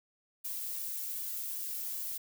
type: noise with flanger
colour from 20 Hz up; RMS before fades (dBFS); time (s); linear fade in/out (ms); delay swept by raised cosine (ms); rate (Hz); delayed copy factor
violet; -38; 0.44-2.18; 10; 1.7 to 2.29; 2.6; +0.65
effects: none